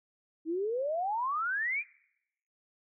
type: exponential sweep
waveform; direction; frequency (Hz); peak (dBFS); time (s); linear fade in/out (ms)
sine; up; 309.4 to 2490; -29; 0.45-1.84; 50
effects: noise-tail reverb RT60 0.8 s tail -22 dB re dry